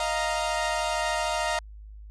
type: chord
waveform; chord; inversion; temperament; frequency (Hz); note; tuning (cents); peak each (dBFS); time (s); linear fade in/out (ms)
sawtooth; Eb suspended second; none; equal with one note detuned; 622.3 / 695.6 / 932.3; Eb5 / F5 / Bb5; 0 / -7 / 0; -26; 0-1.59; 2
effects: added 52 Hz sine -41 dBFS peak until 2.1 s + resampled to 22050 Hz